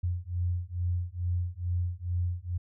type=beating tone pair; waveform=sine; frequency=87.31 / 89.61 Hz; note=F2 / F2; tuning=0 / +45 cents; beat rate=2.3 Hz; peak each=-31 / -31 dBFS; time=0.03-2.58 s; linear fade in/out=10 ms; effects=none